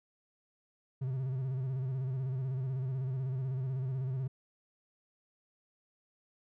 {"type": "tone with vibrato", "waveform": "triangle", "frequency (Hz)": 130.81, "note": "C3", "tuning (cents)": 0, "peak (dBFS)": -30, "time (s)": [1.01, 4.28], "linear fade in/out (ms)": 10, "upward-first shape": "square", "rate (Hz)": 16, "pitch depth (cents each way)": 56, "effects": []}